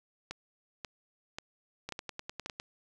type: two click trains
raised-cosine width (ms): 0.2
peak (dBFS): -21 / -21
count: 5 / 8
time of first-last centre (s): 0.31-2.461 / 1.89-2.599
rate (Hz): 1.86 / 9.87
effects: none